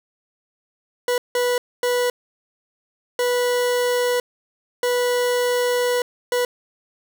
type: tone bursts at uneven times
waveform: 40% pulse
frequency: 490.8 Hz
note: B4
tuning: 11 cents flat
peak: -17 dBFS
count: 6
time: 1.08-1.18 / 1.35-1.58 / 1.83-2.1 / 3.19-4.2 / 4.83-6.02 / 6.32-6.45 s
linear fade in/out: 2 ms
effects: none